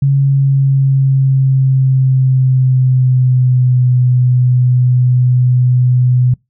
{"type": "tone with pitch glide", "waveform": "sine", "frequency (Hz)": [138.2, 125.27], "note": ["C#3", "B2"], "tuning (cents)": [-5, 25], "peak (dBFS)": -7, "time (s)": [0.02, 6.34], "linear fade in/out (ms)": 5, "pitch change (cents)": -170, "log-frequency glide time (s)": [0.12, 3.92], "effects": ["noise-tail reverb RT60 0.2 s tail -25 dB re dry"]}